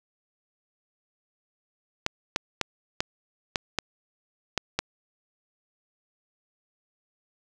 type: clicks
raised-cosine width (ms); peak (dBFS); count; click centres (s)
0.2; -7; 8; 2.064 / 2.361 / 2.613 / 3.005 / 3.558 / 3.787 / 4.577 / 4.79
effects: none